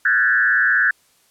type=tone with frequency modulation; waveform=sine; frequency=1614 Hz; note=G#6; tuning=50 cents flat; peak=-13 dBFS; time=0.05-0.91 s; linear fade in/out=5 ms; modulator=117 Hz; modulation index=1.4; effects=white hiss -58 dBFS RMS until 1.3 s + low-pass 12000 Hz 12 dB/octave